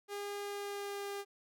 sawtooth tone with pitch glide, 406.3 to 401.6 Hz, G#4 to G4, -38 to +42 cents, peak -35 dBFS, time 0.08-1.25 s, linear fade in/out 50 ms, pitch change -20 cents, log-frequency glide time 0.41-1.09 s, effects none

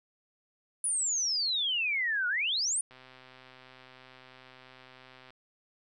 sine exponential two-way sweep, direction down then up, 10000 to 1416 to 9760 Hz, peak -27 dBFS, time 0.84-2.81 s, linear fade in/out 2 ms, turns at 2.28 s
click train, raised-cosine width 0.3 ms, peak -36 dBFS, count 310, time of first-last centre 2.91-5.305 s, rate 129 Hz
effects none

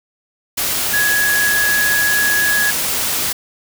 sine tone in noise, 1673 Hz, G#6, 12 cents sharp, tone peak -14 dBFS, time 0.93-2.71 s, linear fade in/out 10 ms, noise white, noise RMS -19 dBFS, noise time 0.57-3.33 s, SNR +2 dB, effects none

